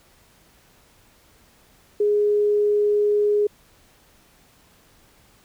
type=tone; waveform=sine; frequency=415.3 Hz; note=G#4; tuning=in tune; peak=-16 dBFS; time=2-3.47 s; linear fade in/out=5 ms; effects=pink hiss -56 dBFS RMS until 5.44 s